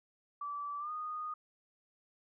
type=tone with pitch glide; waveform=sine; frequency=1158 to 1234 Hz; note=D6 to D#6; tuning=-25 to -15 cents; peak=-37 dBFS; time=0.41-1.34 s; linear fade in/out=5 ms; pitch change=+110 cents; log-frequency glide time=0.79-0.91 s; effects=none